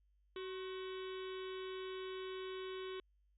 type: harmonic tone with a mistuned harmonic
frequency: 376.8 Hz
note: F#4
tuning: 32 cents sharp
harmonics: 1 / 3 / 4 / 5 / 6 / 7 / 8 / 9 / 10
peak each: -43 / -53 / -57 / -61 / -59 / -62 / -57 / -57 / -61 dBFS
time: 0.36-3 s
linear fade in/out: 2 ms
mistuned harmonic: 3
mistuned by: -67 cents
effects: added 50 Hz sine -70 dBFS peak until 3.37 s